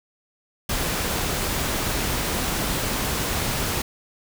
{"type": "noise", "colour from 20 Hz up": "pink", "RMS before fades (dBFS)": -25, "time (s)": [0.69, 3.82], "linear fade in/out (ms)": 5, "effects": []}